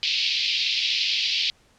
white band-pass noise, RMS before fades -24 dBFS, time 0.03-1.5 s, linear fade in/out 0 ms, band 2400 to 4800 Hz, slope 48 dB/octave, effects pink hiss -59 dBFS RMS until 1.78 s + low-pass 8000 Hz 12 dB/octave

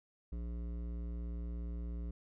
sine tone with hard clipping, 58.5 Hz, A#1, 7 cents sharp, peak -40 dBFS, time 0.32-2.11 s, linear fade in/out 5 ms, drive 13 dB, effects none

